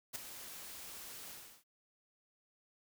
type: noise with ADSR envelope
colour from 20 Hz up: white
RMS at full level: -38 dBFS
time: 0.13-1.64 s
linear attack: 27 ms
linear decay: 5 ms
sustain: -11 dB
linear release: 350 ms
effects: none